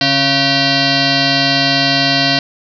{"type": "tone with frequency modulation", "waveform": "sine", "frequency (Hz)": 2349, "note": "D7", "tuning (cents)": 0, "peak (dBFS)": -10, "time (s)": [0.01, 2.39], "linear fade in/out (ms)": 2, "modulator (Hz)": 415, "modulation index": 6, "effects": []}